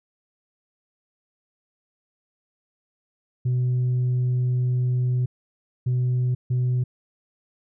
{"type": "tone bursts at uneven times", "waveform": "sine", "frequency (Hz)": 125.2, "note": "B2", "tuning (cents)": 24, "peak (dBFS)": -17, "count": 3, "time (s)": [[3.45, 5.26], [5.86, 6.35], [6.5, 6.84]], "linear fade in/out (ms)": 10, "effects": ["tanh soft clip ceiling -18 dBFS"]}